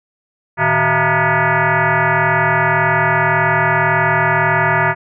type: tone with frequency modulation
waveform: sine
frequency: 376.6 Hz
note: F#4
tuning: 31 cents sharp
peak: -11 dBFS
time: 0.57-4.95 s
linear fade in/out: 50 ms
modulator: 265 Hz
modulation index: 6.3
effects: none